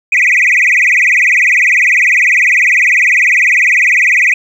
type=tone with vibrato; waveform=sine; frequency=2217 Hz; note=C#7; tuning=in tune; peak=-4 dBFS; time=0.12-4.34 s; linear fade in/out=5 ms; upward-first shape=sine; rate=20 Hz; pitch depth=240 cents each way; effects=tanh soft clip ceiling -4 dBFS + 7-bit